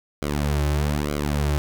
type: tone with flanger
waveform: sawtooth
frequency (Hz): 73.42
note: D2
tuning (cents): 0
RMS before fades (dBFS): -23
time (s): 0.22-1.58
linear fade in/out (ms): 0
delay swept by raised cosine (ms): 1.1 to 4.3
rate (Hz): 1.1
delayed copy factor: -1
effects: none